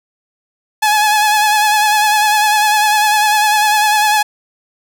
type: tone with vibrato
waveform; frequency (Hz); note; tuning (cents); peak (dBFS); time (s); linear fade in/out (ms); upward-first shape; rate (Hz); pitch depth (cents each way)
sawtooth; 847; G#5; +34; -6; 0.82-4.23; 10; sine; 10; 37
effects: none